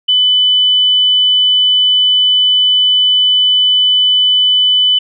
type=tone; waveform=sine; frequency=3000 Hz; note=F#7; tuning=23 cents sharp; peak=-7 dBFS; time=0.08-4.99 s; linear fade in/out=10 ms; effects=none